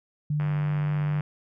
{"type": "tone", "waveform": "sine", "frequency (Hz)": 149.3, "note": "D3", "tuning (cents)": 29, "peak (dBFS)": -23, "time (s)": [0.3, 1.21], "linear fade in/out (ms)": 5}
{"type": "click train", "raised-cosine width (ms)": 0.5, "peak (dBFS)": -23, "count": 78, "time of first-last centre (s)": [0.4, 1.207], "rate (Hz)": 95.4}
{"effects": []}